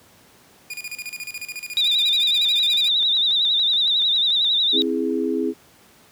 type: tone with tremolo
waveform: sawtooth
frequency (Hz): 2439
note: D#7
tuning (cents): -35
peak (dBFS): -25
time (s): 0.7-2.89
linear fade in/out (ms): 5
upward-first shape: square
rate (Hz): 14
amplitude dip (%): 80
type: tone with vibrato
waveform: sine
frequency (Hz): 3729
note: A#7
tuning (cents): 0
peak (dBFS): -16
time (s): 1.77-4.82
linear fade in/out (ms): 0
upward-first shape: sine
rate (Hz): 11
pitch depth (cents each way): 89
type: click train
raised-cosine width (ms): 0.2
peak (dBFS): -23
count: 15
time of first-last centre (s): 2.46-4.446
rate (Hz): 7.05
type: chord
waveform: sine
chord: C augmented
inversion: none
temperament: equal with one note detuned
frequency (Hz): 261.6 / 327.9 / 415.3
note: C4 / E4 / G#4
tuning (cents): 0 / -9 / 0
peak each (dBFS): -24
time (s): 4.72-5.54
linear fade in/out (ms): 50
effects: pink hiss -52 dBFS RMS until 6.11 s + high-pass 100 Hz 12 dB/octave